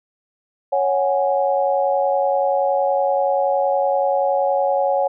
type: chord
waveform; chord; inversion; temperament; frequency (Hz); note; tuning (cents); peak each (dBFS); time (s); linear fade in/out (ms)
sine; C# suspended fourth; none; equal; 554.4 / 740 / 830.6; C#5 / F#5 / G#5; 0 / 0 / 0; -18 / -21 / -22; 0.72-5.08; 10
effects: none